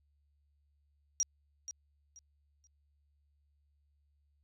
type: tone with echo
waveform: sine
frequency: 5720 Hz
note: F8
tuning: 41 cents sharp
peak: -27 dBFS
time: 1.2-1.23 s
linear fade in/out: 0 ms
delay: 480 ms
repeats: 3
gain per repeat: -12 dB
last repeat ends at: 2.67 s
effects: added 72 Hz sine -70 dBFS peak until 4.43 s